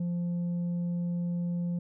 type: tone with tanh clipping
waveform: sine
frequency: 174 Hz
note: F3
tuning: 6 cents flat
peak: -29 dBFS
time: 0-1.79 s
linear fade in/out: 5 ms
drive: 3 dB
effects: none